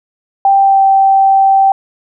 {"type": "tone with pitch glide", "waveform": "sine", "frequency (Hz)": [786, 778.3], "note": ["G5", "G5"], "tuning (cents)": [4, -13], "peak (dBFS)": -5, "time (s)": [0.45, 1.72], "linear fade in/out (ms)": 2, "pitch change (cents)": -17, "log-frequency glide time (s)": [0.59, 0.83], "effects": []}